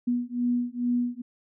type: beating tone pair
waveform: sine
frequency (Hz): 242.2 / 244.5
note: B3 / B3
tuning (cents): -34 / -17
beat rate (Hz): 2.3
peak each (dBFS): -27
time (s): 0.07-1.22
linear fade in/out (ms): 10
effects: none